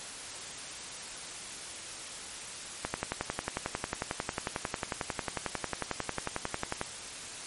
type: click train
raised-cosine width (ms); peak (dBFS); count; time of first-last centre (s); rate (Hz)
0.5; -15; 45; 2.85-6.814; 11.1
effects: white hiss -42 dBFS RMS until 7.46 s + MP3 48 kbps